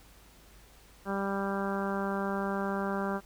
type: harmonic tone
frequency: 196.9 Hz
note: G3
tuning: 8 cents sharp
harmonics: 1 / 2 / 3 / 4 / 5 / 6 / 7 / 8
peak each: -33 / -36 / -38 / -39 / -40 / -41 / -41 / -42 dBFS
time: 1.05-3.21 s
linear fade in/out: 50 ms
effects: added 50 Hz sine -57 dBFS peak until 3.25 s + pink hiss -58 dBFS RMS until 3.25 s